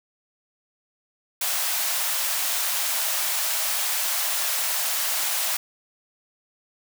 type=high-pass noise; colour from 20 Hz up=white; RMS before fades=-25 dBFS; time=1.41-5.57 s; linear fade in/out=5 ms; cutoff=570 Hz; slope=48 dB/octave; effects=none